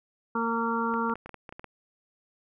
harmonic tone, 229.8 Hz, A#3, 25 cents flat, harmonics 1 / 2 / 4 / 5 / 6, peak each -30 / -33 / -31 / -33 / -32 dBFS, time 0.35-1.14 s, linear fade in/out 5 ms
clicks, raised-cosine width 0.5 ms, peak -26 dBFS, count 10, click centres 0.94 / 1.097 / 1.156 / 1.26 / 1.293 / 1.343 / 1.492 / 1.525 / 1.595 / 1.643 s
effects none

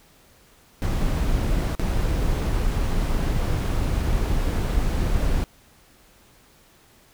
brown noise with dropouts, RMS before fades -22 dBFS, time 0.82-5.44 s, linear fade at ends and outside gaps 0 ms, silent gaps 1.751-1.796 s, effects pink hiss -55 dBFS RMS until 7.13 s

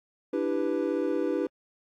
triangle chord, E minor seventh, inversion third, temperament equal, 293.7 / 329.6 / 392 / 493.9 Hz, D4 / E4 / G4 / B4, 0 / 0 / 0 / 0 cents, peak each -29 dBFS, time 0.33-1.47 s, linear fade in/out 5 ms, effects AAC 64 kbps

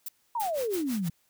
violet noise bursts, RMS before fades -35 dBFS, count 3, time 0.06-0.758 s, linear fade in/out 5 ms, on 26 ms, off 310 ms
sine exponential sweep, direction down, 987.8 to 155.56 Hz, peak -27 dBFS, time 0.35-1.1 s, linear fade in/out 5 ms
white noise with tremolo, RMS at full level -39 dBFS, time 0.4-1.09 s, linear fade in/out 10 ms, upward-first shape sine, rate 6.1 Hz, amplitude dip 95%
effects white hiss -69 dBFS RMS until 1.29 s

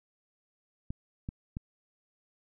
clicks, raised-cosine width 5 ms, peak -23 dBFS, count 3, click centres 0.905 / 1.289 / 1.569 s, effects none

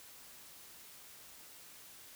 silence, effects white hiss -55 dBFS RMS until 2.15 s

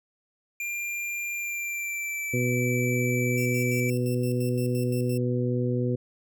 square tone with pitch glide, 2389 to 2317 Hz, D7 to D7, +29 to -24 cents, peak -30 dBFS, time 0.6-3.9 s, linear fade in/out 2 ms, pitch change -53 cents, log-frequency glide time 1.34-2.32 s
harmonic tone, 123.47 Hz, B2, in tune, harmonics 1 / 2 / 3 / 4, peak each -26 / -29 / -31 / -32 dBFS, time 2.33-5.96 s, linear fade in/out 10 ms
5% pulse tone with tremolo, 2679 Hz, E7, 27 cents sharp, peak -30 dBFS, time 3.37-5.18 s, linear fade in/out 10 ms, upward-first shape square, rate 5.8 Hz, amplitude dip 75%
effects none

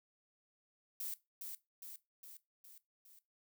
violet noise with echo, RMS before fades -42 dBFS, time 1-1.14 s, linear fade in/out 2 ms, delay 410 ms, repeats 5, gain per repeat -4 dB, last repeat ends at 3.19 s, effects noise-tail reverb RT60 0.2 s tail -17 dB re dry

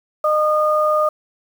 sine tone pair together, 611 / 1222 Hz, D#5 / D#6, -32 / -32 cents, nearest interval octave, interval 1200 cents, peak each -16 / -17 dBFS, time 0.24-1.09 s, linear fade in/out 5 ms, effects 7-bit

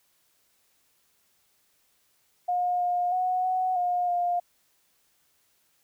sine tone with pitch steps, 716 / 712 / 735 / 742 / 714 / 705 Hz, F5 / F5 / F#5 / F#5 / F5 / F5, +43 / +33 / -12 / +5 / +38 / +16 cents, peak -23 dBFS, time 2.48-4.4 s, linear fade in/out 10 ms, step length 320 ms, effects white hiss -68 dBFS RMS until 5.83 s

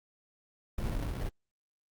brown noise with sample-and-hold, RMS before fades -33 dBFS, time 0.78-1.29 s, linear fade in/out 5 ms, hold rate 1225 Hz, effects Opus 24 kbps

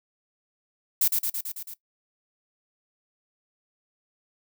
violet noise with echo, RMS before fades -21 dBFS, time 1.01-1.08 s, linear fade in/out 5 ms, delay 110 ms, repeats 6, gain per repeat -3 dB, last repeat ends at 1.74 s, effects noise-tail reverb RT60 0.1 s tail -18 dB re dry

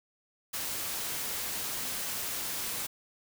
white noise, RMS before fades -35 dBFS, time 0.53-2.87 s, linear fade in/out 10 ms, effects none

